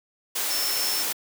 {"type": "tone in noise", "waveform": "sine", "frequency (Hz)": 5350, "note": "E8", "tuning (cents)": 25, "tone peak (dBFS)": -27, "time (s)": [0.5, 1.03], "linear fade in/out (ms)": 10, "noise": "white", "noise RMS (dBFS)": -27, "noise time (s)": [0.35, 1.13], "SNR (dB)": -3, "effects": ["high-pass 300 Hz 12 dB/octave"]}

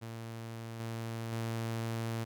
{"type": "tone with level steps", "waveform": "sawtooth", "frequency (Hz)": 114.1, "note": "A#2", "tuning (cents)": -37, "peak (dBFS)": [-37, -33, -30], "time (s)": [0.01, 2.25], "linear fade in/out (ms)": 20, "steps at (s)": [0.8, 1.32], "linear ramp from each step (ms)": 2, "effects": []}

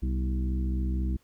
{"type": "harmonic tone with a mistuned harmonic", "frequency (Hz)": 64.1, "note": "C2", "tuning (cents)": -35, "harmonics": [1, 2, 3, 4, 5, 6], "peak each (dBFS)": [-26, -41, -35, -41, -39, -52], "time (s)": [0.02, 1.17], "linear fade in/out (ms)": 10, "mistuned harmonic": 4, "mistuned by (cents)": -68, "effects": ["pink hiss -67 dBFS RMS until 1.23 s"]}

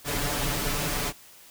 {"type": "noise with comb filter", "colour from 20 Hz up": "pink", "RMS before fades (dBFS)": -28, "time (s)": [0.04, 1.13], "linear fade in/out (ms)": 50, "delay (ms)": 6.9, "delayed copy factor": 0.9, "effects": ["white hiss -51 dBFS RMS until 1.5 s"]}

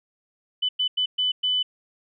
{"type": "tone bursts at uneven times", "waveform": "sine", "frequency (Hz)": 3000, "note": "F#7", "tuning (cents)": 23, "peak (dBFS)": -20, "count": 5, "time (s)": [[0.62, 0.69], [0.79, 0.88], [0.97, 1.06], [1.18, 1.32], [1.43, 1.63]], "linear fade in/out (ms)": 10, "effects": []}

